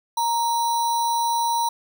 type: tone with sample-and-hold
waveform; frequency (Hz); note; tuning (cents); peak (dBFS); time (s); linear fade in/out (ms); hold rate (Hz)
sine; 932.3; A#5; 0; -19; 0.17-1.69; 5; 4900
effects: none